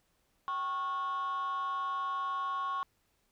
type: tone with frequency modulation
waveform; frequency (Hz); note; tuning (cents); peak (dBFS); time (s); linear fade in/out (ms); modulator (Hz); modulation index
sine; 1100; C#6; -14; -29; 0.48-2.83; 0; 326; 0.42
effects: tanh soft clip ceiling -31 dBFS + pink hiss -74 dBFS RMS until 3.31 s